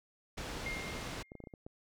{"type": "low-pass noise", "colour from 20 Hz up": "pink", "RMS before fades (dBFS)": -42, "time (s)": [0.37, 1.23], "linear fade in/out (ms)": 10, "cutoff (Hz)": 6500, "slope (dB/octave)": 12}
{"type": "tone with exponential decay", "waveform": "sine", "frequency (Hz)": 2123, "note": "C7", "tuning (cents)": 25, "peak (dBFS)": -36, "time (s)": [0.66, 1.54], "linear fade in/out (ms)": 2, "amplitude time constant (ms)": 190}
{"type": "clicks", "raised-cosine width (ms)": 2, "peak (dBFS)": -33, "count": 12, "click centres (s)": [0.684, 0.769, 0.952, 1.027, 1.073, 1.319, 1.353, 1.403, 1.439, 1.472, 1.538, 1.665]}
{"effects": []}